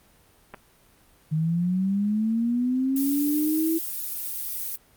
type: clicks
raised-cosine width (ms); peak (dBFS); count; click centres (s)
0.5; -24; 2; 0.539 / 0.544
type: linear sweep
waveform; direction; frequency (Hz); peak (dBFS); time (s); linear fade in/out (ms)
sine; up; 152.9 to 329.6; -21; 1.31-3.79; 20
type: noise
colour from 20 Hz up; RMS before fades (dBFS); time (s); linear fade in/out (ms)
violet; -31; 2.96-4.76; 2
effects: pink hiss -58 dBFS RMS until 4.96 s + Opus 32 kbps